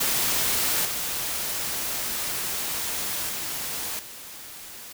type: noise with level steps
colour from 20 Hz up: white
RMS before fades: -24 / -29 / -31 / -41 dBFS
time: 0-4.93 s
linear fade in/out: 10 ms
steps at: 0.85 / 3.29 / 3.99 s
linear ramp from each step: 2 ms
effects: none